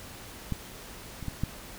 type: clicks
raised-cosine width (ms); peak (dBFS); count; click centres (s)
5; -17 / -26 / -20 / -15; 4; 0.523 / 1.227 / 1.283 / 1.436
effects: pink hiss -45 dBFS RMS until 1.78 s